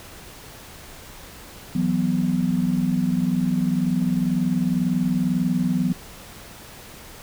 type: chord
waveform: sine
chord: E suspended second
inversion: none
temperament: equal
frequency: 164.81 / 185 / 246.9 Hz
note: E3 / F#3 / B3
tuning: 0 / 0 / 0 cents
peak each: -25 / -22 / -23 dBFS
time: 1.75-5.93 s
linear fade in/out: 5 ms
effects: pink hiss -42 dBFS RMS until 7.22 s